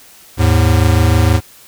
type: tone pair together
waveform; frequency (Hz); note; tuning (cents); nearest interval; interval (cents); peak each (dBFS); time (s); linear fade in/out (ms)
square; 80.5 / 106.99; E2 / A2; -41 / -48; perfect fourth; 493; -12; 0.37-1.41; 50
effects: white hiss -42 dBFS RMS until 1.67 s